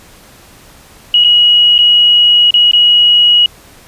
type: tone with dropouts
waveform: sine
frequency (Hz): 2905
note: F#7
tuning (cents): -32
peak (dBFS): -4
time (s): 1.14-3.46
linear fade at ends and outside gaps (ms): 2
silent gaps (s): 1.24-1.245 / 1.781-1.788 / 2.507-2.54 / 2.713-2.733
effects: pink hiss -40 dBFS RMS until 3.87 s + resampled to 32000 Hz